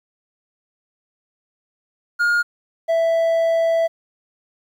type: tone pair in turn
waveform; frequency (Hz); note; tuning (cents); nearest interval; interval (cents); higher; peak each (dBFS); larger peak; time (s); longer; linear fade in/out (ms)
triangle; 1422 / 660.7; F6 / E5; +31 / +4; octave + minor second; 1327; first; -13; neither; 2.19-2.43 / 2.88-3.88; second; 20
effects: 9-bit